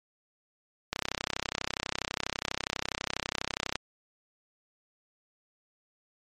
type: click train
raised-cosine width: 0.2 ms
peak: -11 dBFS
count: 92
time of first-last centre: 0.93-3.756 s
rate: 32.2 Hz
effects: MP3 64 kbps